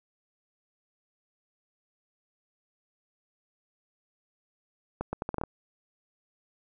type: accelerating click train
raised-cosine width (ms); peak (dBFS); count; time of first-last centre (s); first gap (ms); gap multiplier
1; -17; 8; 5.01-5.437; 120; 0.76
effects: none